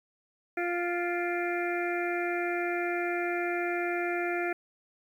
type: harmonic tone with a mistuned harmonic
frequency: 349.2 Hz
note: F4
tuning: in tune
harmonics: 1 / 2 / 4 / 5 / 6 / 7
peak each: -31 / -34 / -37 / -38 / -39 / -39 dBFS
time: 0.57-4.53 s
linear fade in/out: 5 ms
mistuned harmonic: 7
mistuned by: -39 cents
effects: 10-bit